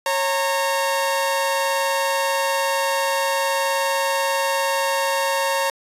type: tone pair together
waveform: sawtooth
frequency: 547.3 / 919 Hz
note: C#5 / A#5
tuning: -22 / -25 cents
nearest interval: major sixth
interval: 897 cents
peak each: -18 dBFS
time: 0.06-5.7 s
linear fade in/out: 2 ms
effects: resampled to 32000 Hz